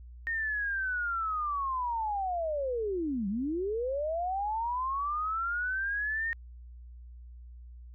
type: linear two-way sweep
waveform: sine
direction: down then up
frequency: 1852 to 187.6 to 1852 Hz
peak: -29 dBFS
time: 0.27-6.33 s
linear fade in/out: 0 ms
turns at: 3.28 s
effects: added 60 Hz sine -45 dBFS peak until 7.94 s